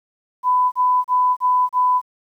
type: tone bursts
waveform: sine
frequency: 1000 Hz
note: B5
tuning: 21 cents sharp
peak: -13 dBFS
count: 5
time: 0.43-2.016 s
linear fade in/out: 50 ms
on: 290 ms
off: 34 ms
effects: 9-bit